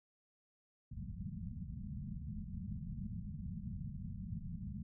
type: low-pass noise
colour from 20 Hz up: white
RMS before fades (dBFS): -44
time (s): 0.91-4.83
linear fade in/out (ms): 10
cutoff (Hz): 220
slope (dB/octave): 96
effects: none